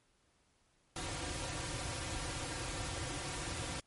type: noise with comb filter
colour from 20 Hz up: pink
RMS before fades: -40 dBFS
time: 0.96-3.8 s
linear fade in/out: 2 ms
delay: 4.7 ms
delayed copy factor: -0.9
effects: pink hiss -73 dBFS RMS until 3.86 s + MP3 48 kbps